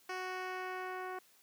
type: tone with low-pass filter sweep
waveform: 10% pulse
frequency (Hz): 370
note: F#4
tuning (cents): 0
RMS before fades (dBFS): -41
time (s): 0.09-1.19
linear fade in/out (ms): 5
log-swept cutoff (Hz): 5600 to 1400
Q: 0.7
effects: white hiss -66 dBFS RMS until 1.42 s + high-pass 150 Hz 12 dB/octave